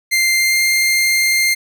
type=tone with pitch glide; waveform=sawtooth; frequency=2093 to 2106 Hz; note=C7 to C7; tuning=0 to +11 cents; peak=-9 dBFS; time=0.11-1.55 s; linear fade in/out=20 ms; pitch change=+11 cents; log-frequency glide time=0.34-0.6 s; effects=none